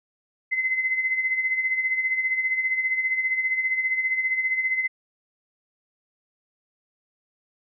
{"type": "tone with tremolo", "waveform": "sine", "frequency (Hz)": 2051, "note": "C7", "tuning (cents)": -35, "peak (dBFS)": -19, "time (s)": [0.51, 4.88], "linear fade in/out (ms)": 20, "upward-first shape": "sine", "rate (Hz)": 15, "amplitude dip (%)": 60, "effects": []}